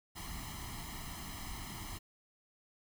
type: noise with comb filter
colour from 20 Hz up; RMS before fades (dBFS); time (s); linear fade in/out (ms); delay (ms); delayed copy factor
pink; -44; 0.15-1.99; 20; 0.98; +0.85
effects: none